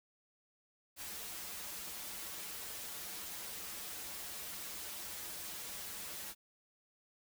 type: noise with comb filter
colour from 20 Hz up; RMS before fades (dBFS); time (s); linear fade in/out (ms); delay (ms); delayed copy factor
white; -45; 0.96-6.35; 50; 7.6; -0.85
effects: none